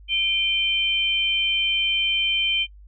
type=tone pair together; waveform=sine; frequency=2400 / 3100 Hz; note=D7 / G7; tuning=+37 / -20 cents; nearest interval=major third; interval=443 cents; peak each=-24 / -20 dBFS; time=0.08-2.67 s; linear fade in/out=50 ms; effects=noise-tail reverb RT60 0.1 s tail -22 dB re dry + added 50 Hz sine -43 dBFS peak until 2.87 s